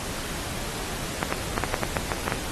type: clicks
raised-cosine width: 0.5 ms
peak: -8 dBFS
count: 10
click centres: 1.229 / 1.325 / 1.579 / 1.637 / 1.742 / 1.834 / 1.968 / 2.118 / 2.28 / 2.322 s
effects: pink hiss -33 dBFS RMS until 2.51 s + AAC 32 kbps